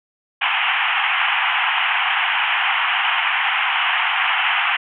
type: band-pass noise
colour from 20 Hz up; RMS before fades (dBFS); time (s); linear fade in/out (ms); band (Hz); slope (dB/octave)
white; -19; 0.41-4.77; 10; 730 to 3100; 96
effects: none